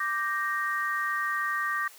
sine chord, G minor, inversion second, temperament equal, 1174.7 / 1568 / 1864.7 Hz, D6 / G6 / Bb6, 0 / 0 / 0 cents, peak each -30 / -33 / -30 dBFS, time 0-1.88 s, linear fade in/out 5 ms, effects white hiss -51 dBFS RMS until 1.98 s + high-pass 400 Hz 12 dB/octave

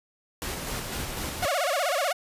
pink noise with tremolo, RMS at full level -32 dBFS, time 0.42-1.46 s, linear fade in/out 0 ms, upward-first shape square, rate 4 Hz, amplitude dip 25%
sawtooth tone with vibrato, 636 Hz, D#5, 38 cents sharp, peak -20 dBFS, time 1.42-2.13 s, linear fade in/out 10 ms, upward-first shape sine, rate 16 Hz, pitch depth 260 cents each way
effects resampled to 32000 Hz

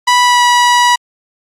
sawtooth tone with pitch glide, 984 to 972.7 Hz, B5 to B5, -7 to -27 cents, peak -3 dBFS, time 0.07-0.96 s, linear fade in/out 10 ms, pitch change -20 cents, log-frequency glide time 0.22-0.43 s, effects low-pass 8000 Hz 12 dB/octave + Opus 48 kbps

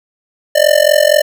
square tone with amplitude modulation, 599 Hz, D5, 34 cents sharp, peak -4 dBFS, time 0.55-1.22 s, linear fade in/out 10 ms, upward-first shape sine, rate 44.2 Hz, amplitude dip 95%, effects none

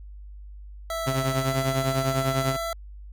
25% pulse tone with pitch glide, 659.3 to 667.7 Hz, E5 to E5, 0 to +22 cents, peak -24 dBFS, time 0.9-2.73 s, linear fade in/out 2 ms, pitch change +22 cents, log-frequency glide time 1.37-1.54 s
sawtooth tone with tremolo, 133.6 Hz, C3, 36 cents sharp, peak -17 dBFS, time 1.06-2.57 s, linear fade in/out 20 ms, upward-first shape triangle, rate 10 Hz, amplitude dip 80%
effects added 50 Hz sine -39 dBFS peak until 3.12 s

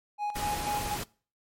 triangle tone with tremolo, 830.6 Hz, G#5, in tune, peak -26 dBFS, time 0.18-0.98 s, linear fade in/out 50 ms, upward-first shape square, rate 4.1 Hz, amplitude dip 60%
pink noise, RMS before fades -35 dBFS, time 0.35-1.04 s, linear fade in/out 10 ms
effects noise-tail reverb RT60 0.4 s tail -23 dB re dry + MP3 64 kbps

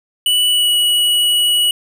square tone with pitch glide, 2960 to 2928 Hz, F#7 to F#7, 0 to -19 cents, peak -12 dBFS, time 0.26-1.71 s, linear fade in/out 2 ms, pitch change -19 cents, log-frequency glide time 0.48-0.71 s, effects none

